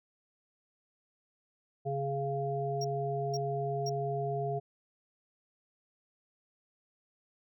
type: harmonic tone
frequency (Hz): 138.59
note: C#3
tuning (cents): 0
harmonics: 1 / 3 / 5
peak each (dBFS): -35 / -35 / -35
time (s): 1.85-4.6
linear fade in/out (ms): 20
type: tone bursts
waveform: triangle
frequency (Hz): 5588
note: F8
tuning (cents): 0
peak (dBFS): -35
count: 3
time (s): 2.81-3.895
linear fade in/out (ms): 5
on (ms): 35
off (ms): 490
effects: none